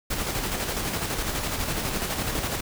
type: noise with tremolo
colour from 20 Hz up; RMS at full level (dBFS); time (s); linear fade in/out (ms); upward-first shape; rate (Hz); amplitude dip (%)
pink; -27; 0.1-2.61; 10; square; 12; 35
effects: none